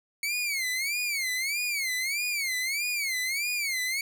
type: tone with vibrato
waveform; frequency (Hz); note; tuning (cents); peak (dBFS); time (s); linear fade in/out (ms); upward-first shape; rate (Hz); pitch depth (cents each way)
sawtooth; 2217; C#7; 0; -24; 0.23-4.01; 2; sine; 1.6; 180
effects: none